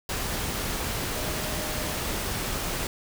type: tone in noise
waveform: sine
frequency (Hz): 612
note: D#5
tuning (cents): -29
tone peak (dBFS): -39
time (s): 1.16-1.92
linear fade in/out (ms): 2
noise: pink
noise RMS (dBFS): -30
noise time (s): 0.09-2.87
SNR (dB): -12
effects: none